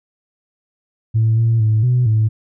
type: tone with pitch steps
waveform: sine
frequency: 111.6 / 114.4 / 108.9 / 124.3 / 109.3 Hz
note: A2 / A#2 / A2 / B2 / A2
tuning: +25 / -32 / -17 / +12 / -11 cents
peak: -10 dBFS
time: 1.14-2.29 s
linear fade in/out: 20 ms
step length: 230 ms
effects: tanh soft clip ceiling -8 dBFS